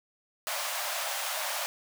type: high-pass noise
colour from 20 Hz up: pink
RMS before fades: -33 dBFS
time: 0.47-1.66 s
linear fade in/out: 0 ms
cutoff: 560 Hz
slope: 96 dB/octave
effects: none